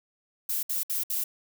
violet noise bursts, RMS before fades -29 dBFS, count 4, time 0.49-1.239 s, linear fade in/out 5 ms, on 140 ms, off 63 ms, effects none

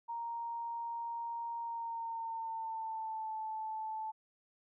sine tone with pitch glide, 932.3 to 874.9 Hz, A#5 to A5, 0 to -10 cents, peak -37 dBFS, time 0.08-4.12 s, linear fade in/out 20 ms, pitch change -110 cents, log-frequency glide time 1.6-3.33 s, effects none

